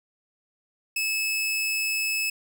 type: tone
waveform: sawtooth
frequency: 2600 Hz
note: E7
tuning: 24 cents flat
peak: -21 dBFS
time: 0.96-2.3 s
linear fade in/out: 5 ms
effects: none

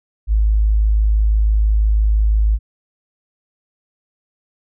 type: tone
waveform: sine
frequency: 53 Hz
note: G#1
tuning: 36 cents sharp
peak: -11 dBFS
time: 0.27-2.59 s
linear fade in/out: 50 ms
effects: none

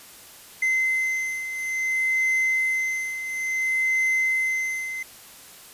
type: beating tone pair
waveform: triangle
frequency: 2061 / 2061.58 Hz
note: C7 / C7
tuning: -27 / -26 cents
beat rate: 0.58 Hz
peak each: -27 / -21 dBFS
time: 0.62-5.03 s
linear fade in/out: 5 ms
effects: white hiss -46 dBFS RMS until 5.73 s + resampled to 32000 Hz

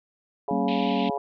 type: harmonic tone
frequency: 140 Hz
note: C#3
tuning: 18 cents sharp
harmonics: 3 / 4 / 5 / 6 / 7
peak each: -31 / -34 / -29 / -33 / -35 dBFS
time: 0.48-1.18 s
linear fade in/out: 2 ms
type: chord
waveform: sine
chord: G diminished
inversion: none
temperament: equal with one note detuned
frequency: 192.19 / 233.1 / 277.2 Hz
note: G3 / Bb3 / Db4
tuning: -34 / 0 / 0 cents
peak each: -28 / -28 / -28 dBFS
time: 0.51-1.1 s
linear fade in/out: 2 ms
type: band-pass noise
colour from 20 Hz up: pink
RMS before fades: -37 dBFS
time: 0.68-1.09 s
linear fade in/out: 2 ms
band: 2300 to 3800 Hz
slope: 48 dB/octave
effects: none

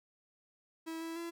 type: tone with pitch steps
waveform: 45% pulse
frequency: 325.3 / 328.6 / 337.4 Hz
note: E4 / E4 / E4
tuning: -23 / -5 / +40 cents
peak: -39 dBFS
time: 0.86-1.31 s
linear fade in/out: 20 ms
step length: 150 ms
effects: none

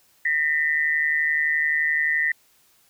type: tone pair together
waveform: sine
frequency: 1826 / 1977.6 Hz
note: A#6 / B6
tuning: -36 / +2 cents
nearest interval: minor second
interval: 138 cents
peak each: -22 dBFS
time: 0.25-2.32 s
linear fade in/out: 5 ms
effects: white hiss -60 dBFS RMS until 2.89 s

